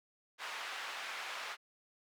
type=band-pass noise; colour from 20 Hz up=white; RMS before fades=-43 dBFS; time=0.38-1.57 s; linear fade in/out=50 ms; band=860 to 2400 Hz; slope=12 dB/octave; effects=none